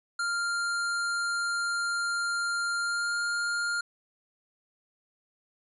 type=tone with pitch glide; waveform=square; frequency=1396 to 1407.3 Hz; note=F6 to F6; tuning=-1 to +13 cents; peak=-28 dBFS; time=0.19-3.81 s; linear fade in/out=5 ms; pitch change=+14 cents; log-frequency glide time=2.8-3.16 s; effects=resampled to 24000 Hz